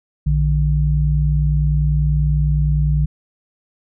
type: tone pair together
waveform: sine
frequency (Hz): 59.53 / 150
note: A#1 / D3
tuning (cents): +37 / +37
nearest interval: octave + major third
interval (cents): 1600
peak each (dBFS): -16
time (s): 0.26-3.06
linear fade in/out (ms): 10
effects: none

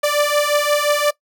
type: beating tone pair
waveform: sawtooth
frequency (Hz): 585 / 590.7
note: D5 / D5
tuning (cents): -7 / +10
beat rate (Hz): 5.7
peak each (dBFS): -14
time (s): 0.03-1.11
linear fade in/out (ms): 10
effects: noise-tail reverb RT60 0.1 s tail -20 dB re dry

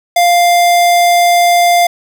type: tone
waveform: square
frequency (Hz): 698.5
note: F5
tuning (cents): 0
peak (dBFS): -7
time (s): 0.16-1.87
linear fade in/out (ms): 5
effects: 8-bit

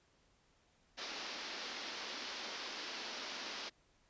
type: band-pass noise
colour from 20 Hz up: white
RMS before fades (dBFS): -45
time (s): 0.97-3.7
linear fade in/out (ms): 20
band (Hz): 210 to 5500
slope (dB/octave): 48
effects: pink hiss -72 dBFS RMS until 4.09 s + resampled to 16000 Hz

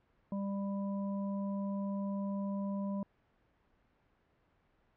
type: harmonic tone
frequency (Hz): 198.3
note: G3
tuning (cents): +20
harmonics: 1 / 3 / 5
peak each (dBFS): -34 / -44 / -48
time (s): 0.32-3.03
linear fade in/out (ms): 2
effects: pink hiss -72 dBFS RMS until 4.96 s + low-pass 2000 Hz 12 dB/octave

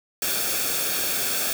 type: noise with comb filter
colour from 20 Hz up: white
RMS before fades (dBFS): -25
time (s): 0.22-1.53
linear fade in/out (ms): 2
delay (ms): 1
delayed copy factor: -0.6
effects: none

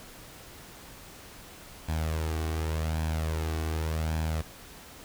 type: tone with flanger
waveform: sawtooth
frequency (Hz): 79.4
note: D#2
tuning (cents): +36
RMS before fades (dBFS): -30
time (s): 1.88-4.42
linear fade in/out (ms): 10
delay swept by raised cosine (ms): 1.2 to 2.7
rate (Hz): 0.87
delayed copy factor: +0.55
effects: pink hiss -48 dBFS RMS until 5.04 s

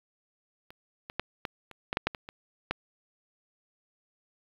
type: clicks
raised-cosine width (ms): 0.3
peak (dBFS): -30 / -23 / -12 / -16 / -29 / -14 / -10 / -8 / -21 / -25 / -11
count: 11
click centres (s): 0.705 / 1.099 / 1.196 / 1.452 / 1.713 / 1.929 / 1.971 / 2.07 / 2.148 / 2.289 / 2.71
effects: low-pass 4000 Hz 12 dB/octave + 8-bit

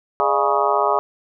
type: harmonic tone with a mistuned harmonic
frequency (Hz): 138.59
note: C#3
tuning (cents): 0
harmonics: 3 / 4 / 5 / 6 / 7 / 8 / 9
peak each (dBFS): -23 / -23 / -23 / -23 / -23 / -23 / -23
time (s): 0.2-0.99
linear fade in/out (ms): 0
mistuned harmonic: 4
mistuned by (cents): +130
effects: none

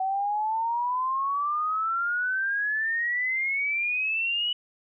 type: exponential sweep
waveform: sine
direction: up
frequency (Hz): 753 to 2960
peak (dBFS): -24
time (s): 0-4.53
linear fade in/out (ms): 5
effects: none

